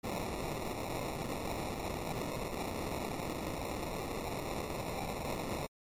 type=noise with sample-and-hold; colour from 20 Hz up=blue; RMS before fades=-38 dBFS; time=0.03-5.67 s; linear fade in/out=20 ms; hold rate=1575 Hz; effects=MP3 64 kbps